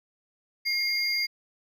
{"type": "tone pair together", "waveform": "triangle", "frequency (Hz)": [2138, 4787], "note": ["C7", "D8"], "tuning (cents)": [37, 32], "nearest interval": "octave + major second", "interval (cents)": 1395, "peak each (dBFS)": -26, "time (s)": [0.65, 1.27], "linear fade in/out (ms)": 20, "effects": []}